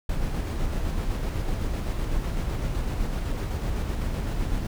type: noise with tremolo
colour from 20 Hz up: brown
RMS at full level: -26 dBFS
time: 0.09-4.67 s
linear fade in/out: 5 ms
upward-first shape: square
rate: 7.9 Hz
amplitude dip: 25%
effects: none